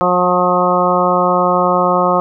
harmonic tone with a mistuned harmonic, 179.7 Hz, F3, 50 cents sharp, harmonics 1 / 2 / 3 / 4 / 5 / 6 / 7, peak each -20 / -20 / -16 / -18 / -20 / -17 / -18 dBFS, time 0.01-2.2 s, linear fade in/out 0 ms, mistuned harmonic 5, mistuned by -20 cents, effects none

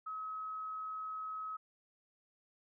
sine tone, 1279 Hz, D#6, 47 cents sharp, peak -39 dBFS, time 0.06-1.57 s, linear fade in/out 10 ms, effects none

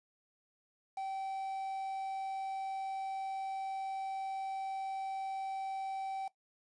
triangle tone with quantisation, 773 Hz, G5, 24 cents flat, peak -34 dBFS, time 0.97-6.28 s, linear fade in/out 5 ms, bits 9, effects noise-tail reverb RT60 0.1 s tail -17 dB re dry + resampled to 22050 Hz

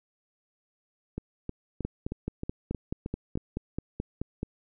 two click trains, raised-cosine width 3 ms, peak -20 / -18 dBFS, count 8 / 13, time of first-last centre 1.18-3.374 / 1.85-4.431 s, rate 3.19 / 4.65 Hz, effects none

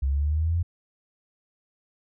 sine exponential sweep, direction up, 66.1 to 87.7 Hz, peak -21 dBFS, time 0.02-0.63 s, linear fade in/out 10 ms, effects none

